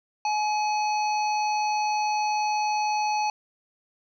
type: harmonic tone with a mistuned harmonic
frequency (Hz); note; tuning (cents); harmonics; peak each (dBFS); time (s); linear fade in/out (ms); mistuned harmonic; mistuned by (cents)
846; G#5; +32; 1 / 3 / 5 / 7; -23 / -33 / -37 / -40; 0.25-3.3; 2; 5; +63
effects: 10-bit